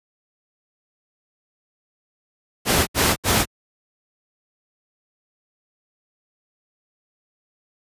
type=noise bursts; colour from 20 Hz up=pink; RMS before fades=-17 dBFS; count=3; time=2.65-3.456 s; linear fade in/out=50 ms; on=220 ms; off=73 ms; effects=high-pass 60 Hz 12 dB/octave + resampled to 32000 Hz